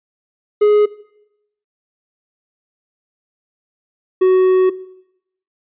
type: tone pair in turn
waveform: triangle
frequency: 418.1 / 372.5 Hz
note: G#4 / F#4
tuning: +12 / +12 cents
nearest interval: major second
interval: 200 cents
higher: first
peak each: -6 dBFS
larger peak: neither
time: 0.61-0.86 / 4.21-4.7 s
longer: second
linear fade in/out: 10 ms
effects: noise-tail reverb RT60 0.8 s tail -19 dB re dry + resampled to 8000 Hz